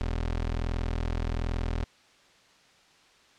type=tone; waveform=25% pulse; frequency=41.27 Hz; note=E1; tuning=3 cents sharp; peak=-24 dBFS; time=0.01-1.84 s; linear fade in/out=0 ms; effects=white hiss -59 dBFS RMS until 3.38 s + low-pass 5000 Hz 12 dB/octave